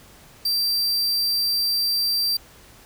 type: tone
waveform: 45% pulse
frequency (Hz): 4700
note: D8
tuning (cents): +1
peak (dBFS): -19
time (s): 0.45-2.37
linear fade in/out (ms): 5
effects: pink hiss -49 dBFS RMS until 2.85 s